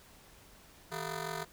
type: ring-modulated tone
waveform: 10% pulse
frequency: 275.9 Hz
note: C#4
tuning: 8 cents flat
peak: -25 dBFS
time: 0.91-1.45 s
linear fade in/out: 20 ms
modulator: 115 Hz
effects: pink hiss -58 dBFS RMS until 1.52 s